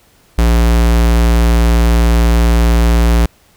square tone, 57.9 Hz, A#1, 11 cents flat, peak -8 dBFS, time 0.38-3.26 s, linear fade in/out 5 ms, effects pink hiss -50 dBFS RMS until 3.56 s

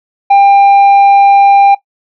sine tone with tanh clipping, 797 Hz, G5, 28 cents sharp, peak -3 dBFS, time 0.3-1.75 s, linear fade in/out 10 ms, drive 4 dB, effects noise-tail reverb RT60 0.1 s tail -17 dB re dry

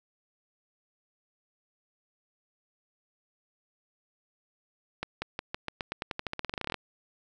accelerating click train, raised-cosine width 0.3 ms, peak -16 dBFS, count 23, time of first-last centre 5.03-6.743 s, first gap 190 ms, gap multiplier 0.9, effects none

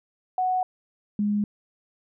sine tone pair in turn, 740 / 206.9 Hz, F#5 / G#3, 0 / -6 cents, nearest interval octave + minor seventh, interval 2206 cents, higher first, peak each -21 dBFS, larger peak neither, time 0.38-0.63 / 1.19-1.44 s, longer neither, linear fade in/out 2 ms, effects none

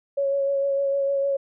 sine tone with vibrato, 554.4 Hz, C#5, in tune, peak -20 dBFS, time 0.17-1.37 s, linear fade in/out 10 ms, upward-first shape sine, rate 6.6 Hz, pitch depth 17 cents each way, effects none

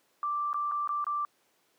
sine tone with dropouts, 1174.7 Hz, D6, in tune, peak -28 dBFS, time 0.23-1.25 s, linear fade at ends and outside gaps 1 ms, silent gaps 0.531-0.543 / 0.714-0.719 / 0.875-0.891 / 1.043-1.067 s, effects pink hiss -69 dBFS RMS until 1.78 s + high-pass 300 Hz 12 dB/octave

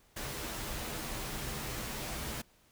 pink noise with comb filter, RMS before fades -39 dBFS, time 0.16-2.42 s, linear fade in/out 10 ms, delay 11 ms, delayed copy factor -0.5, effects pink hiss -66 dBFS RMS until 2.71 s

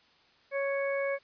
harmonic tone, 554.4 Hz, C#5, in tune, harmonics 1 / 2 / 3 / 4, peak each -29 / -41 / -39 / -37 dBFS, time 0.51-1.19 s, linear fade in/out 50 ms, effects white hiss -63 dBFS RMS until 1.23 s + resampled to 11025 Hz

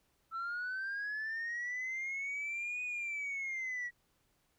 sine linear two-way sweep, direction up then down, 1321 to 2489 to 1916 Hz, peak -34 dBFS, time 0.31-3.91 s, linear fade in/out 50 ms, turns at 2.83 s, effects tanh soft clip ceiling -34 dBFS + pink hiss -75 dBFS RMS until 4.58 s

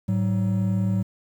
triangle tone pair together, 107 / 188.63 Hz, A2 / F#3, -48 / +34 cents, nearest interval minor seventh, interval 982 cents, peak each -21 dBFS, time 0.08-1.03 s, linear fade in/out 10 ms, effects 9-bit

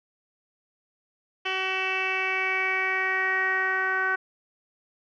10% pulse tone with low-pass filter sweep, 378.1 Hz, F#4, 38 cents sharp, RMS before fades -26 dBFS, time 1.45-4.16 s, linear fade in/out 10 ms, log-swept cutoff 3000 to 1600 Hz, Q 5.6, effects none

